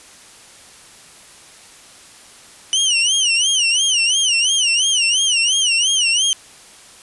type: tone with vibrato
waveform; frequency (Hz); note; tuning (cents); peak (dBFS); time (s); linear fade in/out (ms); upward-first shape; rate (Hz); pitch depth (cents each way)
25% pulse; 2960; F#7; 0; -10; 2.73-6.33; 0; sine; 2.9; 160
effects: white hiss -43 dBFS RMS until 7.02 s + resampled to 24000 Hz